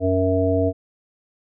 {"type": "harmonic tone", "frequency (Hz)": 93.4, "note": "F#2", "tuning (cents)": 17, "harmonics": [1, 3, 5, 7], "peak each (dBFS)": [-22, -22, -22, -22], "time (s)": [0, 0.73], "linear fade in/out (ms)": 50, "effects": []}